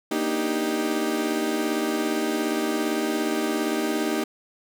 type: chord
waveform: 35% pulse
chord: Eb major seventh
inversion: second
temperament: equal with one note detuned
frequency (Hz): 235.2 / 293.7 / 311.1 / 392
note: Bb3 / D4 / Eb4 / G4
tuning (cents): +16 / 0 / 0 / 0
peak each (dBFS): -28 / -30 / -25 / -27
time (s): 0.11-4.24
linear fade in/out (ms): 5
effects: none